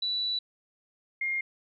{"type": "tone pair in turn", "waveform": "sine", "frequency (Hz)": [3951, 2126], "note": ["B7", "C7"], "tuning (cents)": [0, 27], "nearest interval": "major seventh", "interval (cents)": 1073, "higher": "first", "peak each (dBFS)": -27, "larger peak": "neither", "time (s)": [[0.02, 0.39], [1.21, 1.41]], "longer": "first", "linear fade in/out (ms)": 5, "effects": []}